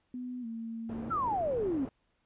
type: tone with pitch glide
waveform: sine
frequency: 249.4 to 227.4 Hz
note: B3 to A#3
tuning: +17 to -43 cents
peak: -36 dBFS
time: 0.14-1.1 s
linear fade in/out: 2 ms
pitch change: -160 cents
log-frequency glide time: 0.41-0.46 s
type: low-pass noise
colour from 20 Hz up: white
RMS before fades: -43 dBFS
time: 0.89-1.89 s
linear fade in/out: 2 ms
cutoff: 430 Hz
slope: 12 dB/octave
type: exponential sweep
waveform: sine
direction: down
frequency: 1400 to 246.9 Hz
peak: -28 dBFS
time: 1.1-1.86 s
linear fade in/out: 20 ms
effects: pink hiss -75 dBFS RMS until 2.25 s + resampled to 8000 Hz